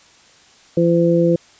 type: harmonic tone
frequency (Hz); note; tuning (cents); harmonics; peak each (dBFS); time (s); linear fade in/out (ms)
169.9; F3; -47; 1 / 2 / 3; -16 / -16 / -16; 0.77-1.36; 5
effects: white hiss -49 dBFS RMS until 1.59 s + resampled to 16000 Hz